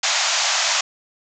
white band-pass noise, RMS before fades -20 dBFS, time 0.03-0.81 s, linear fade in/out 5 ms, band 590 to 7200 Hz, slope 96 dB/octave, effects none

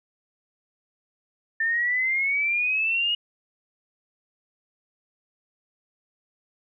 sine exponential sweep, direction up, 1787 to 2893 Hz, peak -21 dBFS, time 1.6-3.15 s, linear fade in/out 5 ms, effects none

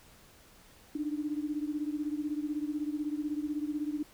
sine beating tone pair, 293.9 / 309.9 Hz, D4 / D#4, +1 / -7 cents, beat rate 16 Hz, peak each -33 / -36 dBFS, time 0.95-4.03 s, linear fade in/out 5 ms, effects pink hiss -58 dBFS RMS until 4.13 s

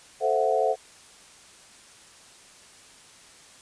sine chord, F# half-diminished seventh, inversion first, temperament equal with one note detuned, 440 / 523.3 / 666.1 / 740 Hz, A4 / C5 / E5 / F#5, 0 / 0 / +18 / 0 cents, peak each -26 dBFS, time 0.2-0.76 s, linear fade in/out 50 ms, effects white hiss -51 dBFS RMS until 3.61 s + resampled to 22050 Hz

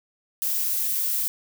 violet noise, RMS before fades -25 dBFS, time 0.42-1.28 s, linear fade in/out 0 ms, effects none

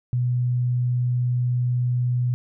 sine tone, 123.47 Hz, B2, in tune, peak -19 dBFS, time 0.13-2.34 s, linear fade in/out 0 ms, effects none

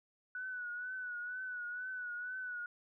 sine tone with vibrato, 1480 Hz, F#6, in tune, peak -39 dBFS, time 0.35-2.66 s, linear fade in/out 2 ms, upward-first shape triangle, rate 2.1 Hz, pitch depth 57 cents each way, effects none

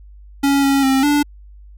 square tone with pitch steps, 278.9 / 275.6 / 266.9 / 291.6 Hz, C#4 / C#4 / C4 / D4, +11 / -10 / +35 / -12 cents, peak -13 dBFS, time 0.43-1.23 s, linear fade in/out 10 ms, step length 200 ms, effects added 50 Hz sine -38 dBFS peak until 1.77 s

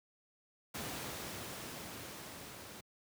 pink noise with level ramp, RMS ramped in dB -41 to -50 dBFS, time 0.74-2.81 s, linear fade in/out 10 ms, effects high-pass 100 Hz 12 dB/octave

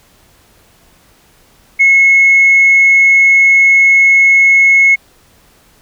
sine tone, 2180 Hz, C#7, 29 cents flat, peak -3 dBFS, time 1.79-4.96 s, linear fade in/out 20 ms, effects tanh soft clip ceiling 0 dBFS + pink hiss -48 dBFS RMS until 5.81 s

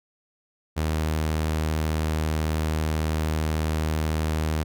sawtooth tone, 78.2 Hz, D#2, 9 cents sharp, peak -19 dBFS, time 0.76-4.64 s, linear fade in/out 20 ms, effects none

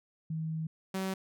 sine / sawtooth tone pair in turn, 159.5 / 190.33 Hz, D#3 / F#3, +43 / +49 cents, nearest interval minor third, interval 306 cents, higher second, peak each -32 / -28 dBFS, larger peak second, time 0.3-0.67 / 0.94-1.14 s, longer first, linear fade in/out 5 ms, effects none

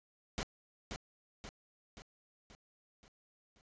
pink noise with echo, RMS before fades -37 dBFS, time 0.38-0.43 s, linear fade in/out 0 ms, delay 530 ms, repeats 6, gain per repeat -5 dB, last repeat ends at 3.61 s, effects resampled to 16000 Hz

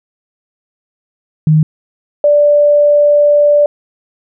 sine tone pair in turn, 155.2 / 586 Hz, D#3 / D5, -4 / -4 cents, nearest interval octave + major seventh, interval 2300 cents, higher second, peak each -5 dBFS, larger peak neither, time 1.47-1.63 / 2.24-3.66 s, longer second, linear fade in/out 2 ms, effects none

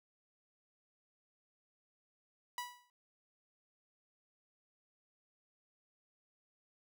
sawtooth tone with exponential decay, 979 Hz, B5, 15 cents flat, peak -33 dBFS, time 2.58-2.9 s, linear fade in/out 1 ms, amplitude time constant 69 ms, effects none

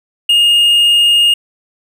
triangle tone, 2843 Hz, F7, 30 cents sharp, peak -5 dBFS, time 0.29-1.34 s, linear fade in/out 5 ms, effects none

